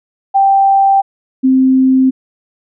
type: tone pair in turn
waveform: sine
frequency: 784 / 261.6 Hz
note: G5 / C4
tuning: 0 / 0 cents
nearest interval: octave + perfect fifth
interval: 1900 cents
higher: first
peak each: -6 dBFS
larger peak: neither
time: 0.34-1.02 / 1.43-2.11 s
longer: neither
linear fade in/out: 20 ms
effects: none